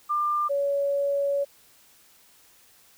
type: tone pair in turn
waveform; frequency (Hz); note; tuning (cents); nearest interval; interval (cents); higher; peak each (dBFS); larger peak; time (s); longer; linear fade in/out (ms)
sine; 1195 / 562.8; D6 / C#5; +30 / +26; octave + minor second; 1304; first; -22; neither; 0.09-0.49 / 0.49-1.45; second; 20
effects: white hiss -57 dBFS RMS until 2.97 s